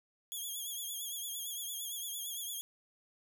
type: tone with vibrato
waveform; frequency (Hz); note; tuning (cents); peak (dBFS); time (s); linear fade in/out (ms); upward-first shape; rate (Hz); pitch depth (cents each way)
5% pulse; 3322; G#7; 0; -31; 0.32-2.61; 0; triangle; 8.8; 82
effects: none